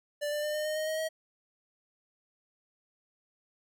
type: tone with pitch steps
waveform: square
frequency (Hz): 587.3 / 594.1 / 601 / 608 / 615.1 / 622.2 / 629.5 / 636.8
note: D5 / D5 / D5 / D#5 / D#5 / D#5 / D#5 / D#5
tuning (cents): 0 / +20 / +40 / -40 / -20 / 0 / +20 / +40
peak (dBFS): -31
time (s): 0.21-1.09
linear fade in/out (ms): 20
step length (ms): 110
effects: none